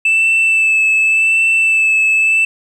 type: tone with vibrato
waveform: sine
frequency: 2637 Hz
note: E7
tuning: in tune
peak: -7 dBFS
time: 0.05-2.45 s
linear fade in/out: 5 ms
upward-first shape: sine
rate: 0.88 Hz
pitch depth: 20 cents each way
effects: tanh soft clip ceiling -8 dBFS + 8-bit